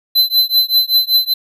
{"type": "tone with tremolo", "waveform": "square", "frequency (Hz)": 4045, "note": "B7", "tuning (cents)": 41, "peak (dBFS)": -7, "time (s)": [0.15, 1.34], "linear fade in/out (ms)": 10, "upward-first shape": "triangle", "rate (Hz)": 5.2, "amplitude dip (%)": 100, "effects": []}